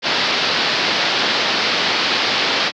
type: low-pass noise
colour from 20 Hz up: white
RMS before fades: -18 dBFS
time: 0.02-2.72 s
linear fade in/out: 50 ms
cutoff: 4900 Hz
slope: 48 dB/octave
effects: high-pass 200 Hz 12 dB/octave